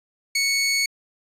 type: tone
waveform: 20% pulse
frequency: 2217 Hz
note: C#7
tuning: in tune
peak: -14 dBFS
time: 0.35-0.86 s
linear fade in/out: 5 ms
effects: resampled to 32000 Hz